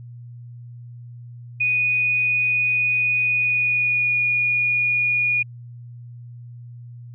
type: tone with pitch glide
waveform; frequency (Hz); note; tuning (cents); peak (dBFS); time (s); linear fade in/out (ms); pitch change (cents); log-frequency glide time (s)
sine; 2476 to 2445; D#7 to D#7; -9 to -31; -17; 1.6-5.43; 10; -22; 3.32-4.24
effects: added 120 Hz sine -36 dBFS peak until 7.14 s